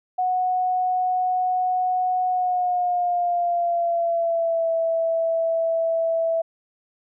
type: tone with pitch glide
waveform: sine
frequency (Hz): 735 to 658.6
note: F#5 to E5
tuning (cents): -12 to -2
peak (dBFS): -19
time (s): 0.18-6.42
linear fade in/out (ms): 10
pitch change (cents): -190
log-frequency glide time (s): 2.27-4.7
effects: none